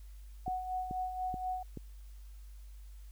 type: tone with tremolo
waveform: sine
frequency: 740 Hz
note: F#5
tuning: in tune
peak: -32 dBFS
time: 0.46-1.63 s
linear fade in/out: 5 ms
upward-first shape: sine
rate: 4.1 Hz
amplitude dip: 55%
type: click train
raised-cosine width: 3 ms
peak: -28 dBFS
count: 4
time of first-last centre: 0.48-1.773 s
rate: 2.32 Hz
effects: added 50 Hz sine -47 dBFS peak until 3.11 s + white hiss -67 dBFS RMS until 3.11 s